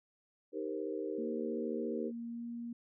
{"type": "chord", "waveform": "sine", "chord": "C minor seventh", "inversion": "first", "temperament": "equal", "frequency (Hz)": [311.1, 392, 466.2, 523.3], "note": ["Eb4", "G4", "Bb4", "C5"], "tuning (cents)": [0, 0, 0, 0], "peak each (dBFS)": [-41, -40, -40, -45], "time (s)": [0.52, 2.12], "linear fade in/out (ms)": 50}
{"type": "tone with pitch glide", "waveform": "sine", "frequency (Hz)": [233.8, 235.8], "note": ["A#3", "A#3"], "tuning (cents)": [5, 20], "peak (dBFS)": -39, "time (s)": [1.18, 2.73], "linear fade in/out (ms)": 5, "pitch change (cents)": 15, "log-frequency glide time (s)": [2.29, 2.45]}
{"effects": []}